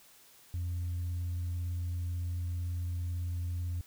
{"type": "tone with vibrato", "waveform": "sine", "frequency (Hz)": 87.31, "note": "F2", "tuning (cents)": 0, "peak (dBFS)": -30, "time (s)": [0.54, 3.81], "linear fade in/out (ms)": 0, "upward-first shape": "triangle", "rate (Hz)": 18, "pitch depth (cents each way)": 17, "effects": ["tanh soft clip ceiling -30 dBFS", "white hiss -59 dBFS RMS until 3.86 s"]}